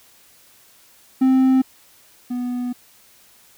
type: tone pair in turn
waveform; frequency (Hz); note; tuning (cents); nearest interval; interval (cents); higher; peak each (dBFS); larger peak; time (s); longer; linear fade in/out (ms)
triangle; 261.6 / 246.4; C4 / B3; 0 / -4; minor second; 104; first; -10 / -20; first; 1.21-1.62 / 2.3-2.73; second; 10
effects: white hiss -52 dBFS RMS until 3.57 s